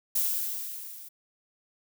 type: noise with level ramp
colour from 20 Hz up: violet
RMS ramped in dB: -25 to -46 dBFS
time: 0.15-1.09 s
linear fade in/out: 10 ms
effects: none